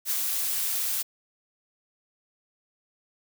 blue noise with ADSR envelope, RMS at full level -26 dBFS, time 0.05-1.03 s, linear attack 55 ms, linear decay 46 ms, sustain -2 dB, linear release 15 ms, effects none

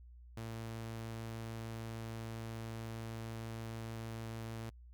sawtooth tone, 113.3 Hz, A#2, 49 cents flat, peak -38 dBFS, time 0.37-4.7 s, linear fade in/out 5 ms, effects added 60 Hz sine -53 dBFS peak until 4.93 s

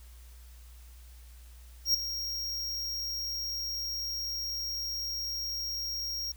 square tone with ADSR envelope, 5588 Hz, F8, in tune, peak -21 dBFS, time 1.85-6.32 s, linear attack 93 ms, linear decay 6 ms, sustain -12 dB, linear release 5 ms, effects added 60 Hz sine -48 dBFS peak until 6.36 s + white hiss -60 dBFS RMS until 6.36 s

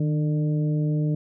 harmonic tone with a mistuned harmonic, 149.7 Hz, D3, 33 cents sharp, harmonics 1 / 2 / 3 / 4, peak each -21 / -29 / -36 / -39 dBFS, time 0-1.15 s, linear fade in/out 5 ms, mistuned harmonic 1, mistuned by +43 cents, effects none

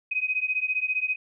sine beating tone pair, 2508 / 2523 Hz, D#7 / D#7, +13 / +23 cents, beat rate 15 Hz, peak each -27 / -27 dBFS, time 0.11-1.16 s, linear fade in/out 10 ms, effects none

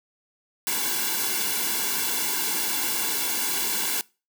white noise with comb filter, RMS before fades -26 dBFS, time 0.67-4.01 s, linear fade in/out 0 ms, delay 1.6 ms, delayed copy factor -0.95, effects noise-tail reverb RT60 0.3 s tail -23 dB re dry + high-pass 200 Hz 12 dB/octave

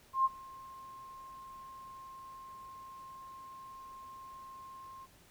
sine tone with ADSR envelope, 1061 Hz, C6, 24 cents sharp, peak -23 dBFS, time 0.13-5.07 s, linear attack 120 ms, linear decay 31 ms, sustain -24 dB, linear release 37 ms, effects pink hiss -62 dBFS RMS until 5.3 s

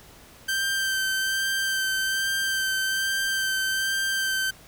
sawtooth tone with vibrato, 1561 Hz, G6, 8 cents flat, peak -20 dBFS, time 0.48-4.51 s, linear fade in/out 10 ms, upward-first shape sine, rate 1.2 Hz, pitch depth 16 cents each way, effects pink hiss -50 dBFS RMS until 4.67 s

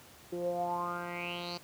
10% pulse tone with low-pass filter sweep, 174.61 Hz, F3, in tune, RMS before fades -36 dBFS, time 0.32-1.58 s, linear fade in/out 10 ms, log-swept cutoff 390 to 4900 Hz, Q 7.5, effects pink hiss -55 dBFS RMS until 1.63 s + high-pass 80 Hz 12 dB/octave

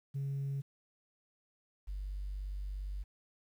sine tone pair in turn, 138.3 / 48.63 Hz, C#3 / G1, -4 / -13 cents, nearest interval octave + tritone, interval 1809 cents, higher first, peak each -32 / -36 dBFS, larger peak first, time 0.14-0.62 / 1.87-3.04 s, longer second, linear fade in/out 20 ms, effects tanh soft clip ceiling -32 dBFS + 11-bit

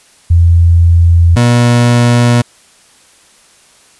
sine / 30% pulse tone pair in turn, 85 / 120.21 Hz, F2 / B2, -46 / -46 cents, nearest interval tritone, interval 600 cents, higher second, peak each -3 dBFS, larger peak neither, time 0.3-1.36 / 1.36-2.42 s, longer neither, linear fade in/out 10 ms, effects white hiss -45 dBFS RMS until 3.99 s + resampled to 24000 Hz

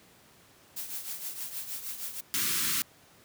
blue noise with tremolo, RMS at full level -35 dBFS, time 0.76-2.21 s, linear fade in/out 10 ms, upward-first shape triangle, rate 6.4 Hz, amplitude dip 70%
white band-stop noise, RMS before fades -29 dBFS, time 2.34-2.82 s, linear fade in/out 0 ms, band 390 to 1100 Hz, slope 48 dB/octave
effects pink hiss -58 dBFS RMS until 3.24 s + high-pass 100 Hz 12 dB/octave

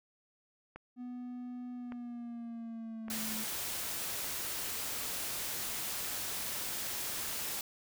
click train, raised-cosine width 0.5 ms, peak -31 dBFS, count 4, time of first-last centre 0.76-4.244 s, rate 0.861 Hz
triangle tone with pitch glide, 246.9 to 218.7 Hz, B3 to A3, 0 to -10 cents, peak -38 dBFS, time 0.96-3.46 s, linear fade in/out 50 ms, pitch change -210 cents, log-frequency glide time 1.73-3.26 s
white noise, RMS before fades -38 dBFS, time 3.1-7.61 s, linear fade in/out 2 ms
effects none

